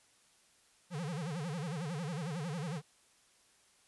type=tone with vibrato; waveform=square; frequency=160 Hz; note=D#3; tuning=49 cents sharp; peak=-37 dBFS; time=0.9-2.82 s; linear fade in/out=50 ms; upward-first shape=sine; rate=11 Hz; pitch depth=230 cents each way; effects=white hiss -67 dBFS RMS until 3.87 s + resampled to 24000 Hz